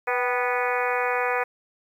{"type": "harmonic tone with a mistuned harmonic", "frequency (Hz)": 246.2, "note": "B3", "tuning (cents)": -5, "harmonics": [2, 3, 4, 5, 6, 7, 8, 9, 10], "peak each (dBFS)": [-27, -29, -30, -31, -32, -32, -33, -34, -34], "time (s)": [0.07, 1.44], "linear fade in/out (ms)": 10, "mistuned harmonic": 3, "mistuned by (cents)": 47, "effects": ["9-bit"]}